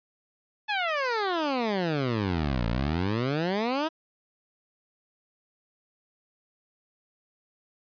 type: exponential two-way sweep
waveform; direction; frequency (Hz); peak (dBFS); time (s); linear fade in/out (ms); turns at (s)
15% pulse; down then up; 871 to 54.9 to 329.8; -19; 0.68-3.89; 20; 2.67
effects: resampled to 11025 Hz